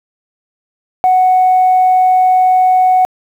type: tone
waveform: sine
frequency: 741 Hz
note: F#5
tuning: 2 cents sharp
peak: -5 dBFS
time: 1.04-3.05 s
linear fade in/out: 0 ms
effects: tanh soft clip ceiling -3 dBFS + 7-bit